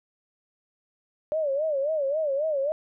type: tone with vibrato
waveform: sine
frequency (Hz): 587.3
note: D5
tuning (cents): 0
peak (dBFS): -23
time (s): 1.32-2.72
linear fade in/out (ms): 0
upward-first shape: sine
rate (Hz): 3.7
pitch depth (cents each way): 150
effects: none